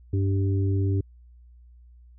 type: harmonic tone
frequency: 97.5 Hz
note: G2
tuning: 9 cents flat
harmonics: 1 / 3 / 4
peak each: -21 / -31 / -33 dBFS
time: 0.13-1.01 s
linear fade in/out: 5 ms
effects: added 60 Hz sine -48 dBFS peak until 2.18 s